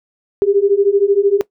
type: beating tone pair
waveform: sine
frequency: 392.8 / 405.8 Hz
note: G4 / G#4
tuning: +4 / -40 cents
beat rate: 13 Hz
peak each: -14 / -13 dBFS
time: 0.42-1.41 s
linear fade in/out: 0 ms
effects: noise-tail reverb RT60 0.1 s tail -19 dB re dry